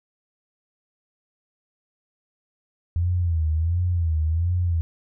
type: tone with vibrato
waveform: sine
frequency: 83.6 Hz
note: E2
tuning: 25 cents sharp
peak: -19 dBFS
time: 2.96-4.81 s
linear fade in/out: 0 ms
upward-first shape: sine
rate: 1.4 Hz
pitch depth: 120 cents each way
effects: none